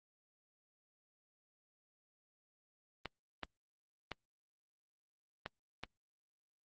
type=clicks; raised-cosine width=0.3 ms; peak=-24 dBFS; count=5; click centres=3.057 / 3.433 / 4.117 / 5.461 / 5.836 s; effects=Opus 24 kbps